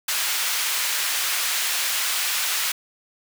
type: high-pass noise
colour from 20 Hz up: pink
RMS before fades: -24 dBFS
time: 0.08-2.72 s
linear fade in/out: 5 ms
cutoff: 1700 Hz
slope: 12 dB/octave
effects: none